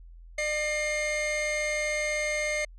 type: tone pair together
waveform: 45% pulse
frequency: 602.7 / 2123 Hz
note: D5 / C7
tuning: +45 / +25 cents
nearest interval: octave + minor seventh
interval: 2180 cents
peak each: -30 / -29 dBFS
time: 0.38-2.65 s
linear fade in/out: 5 ms
effects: added 42 Hz sine -45 dBFS peak until 2.78 s + resampled to 22050 Hz